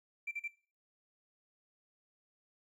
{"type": "tone bursts", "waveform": "triangle", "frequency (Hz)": 2349, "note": "D7", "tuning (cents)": 0, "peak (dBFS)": -32, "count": 3, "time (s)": [0.27, 0.479], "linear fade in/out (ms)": 10, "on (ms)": 43, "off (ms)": 40, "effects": ["noise-tail reverb RT60 0.4 s tail -22 dB re dry", "tanh soft clip ceiling -34 dBFS"]}